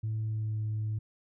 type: tone with pitch glide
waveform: sine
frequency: 109.6 to 107.9 Hz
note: A2 to A2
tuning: -6 to -33 cents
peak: -28 dBFS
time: 0.03-0.99 s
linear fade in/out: 10 ms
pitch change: -27 cents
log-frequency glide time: 0.21-0.58 s
effects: tanh soft clip ceiling -27 dBFS